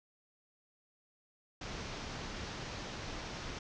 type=low-pass noise; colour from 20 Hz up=pink; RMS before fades=-43 dBFS; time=1.61-3.59 s; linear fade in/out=5 ms; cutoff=6400 Hz; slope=48 dB/octave; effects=none